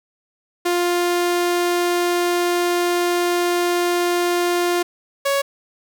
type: tone pair in turn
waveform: sawtooth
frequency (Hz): 350.9 / 557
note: F4 / C#5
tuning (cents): +8 / +8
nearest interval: minor sixth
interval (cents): 800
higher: second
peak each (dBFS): -13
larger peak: neither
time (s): 0.65-4.83 / 5.25-5.42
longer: first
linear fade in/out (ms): 10
effects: none